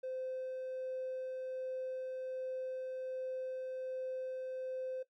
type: tone with tremolo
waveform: triangle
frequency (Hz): 517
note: C5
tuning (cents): -21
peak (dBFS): -34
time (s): 0.03-5.03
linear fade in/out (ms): 10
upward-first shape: sine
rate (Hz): 1.3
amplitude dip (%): 25
effects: noise-tail reverb RT60 0.1 s tail -18 dB re dry + tanh soft clip ceiling -34 dBFS